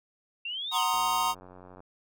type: exponential two-way sweep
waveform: sine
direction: up then down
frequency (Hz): 2693 to 3800 to 2693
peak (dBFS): -32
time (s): 0.45-0.84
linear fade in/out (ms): 5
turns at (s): 0.72
type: chord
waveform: square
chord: C half-diminished seventh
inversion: second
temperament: equal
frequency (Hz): 740 / 932.3 / 1046.5 / 1244.5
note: Gb5 / Bb5 / C6 / Eb6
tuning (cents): 0 / 0 / 0 / 0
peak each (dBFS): -35 / -29 / -31 / -32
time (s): 0.71-1.35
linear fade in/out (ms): 50
type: click train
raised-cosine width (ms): 1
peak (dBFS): -35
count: 80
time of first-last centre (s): 0.94-1.804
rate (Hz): 91.4
effects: none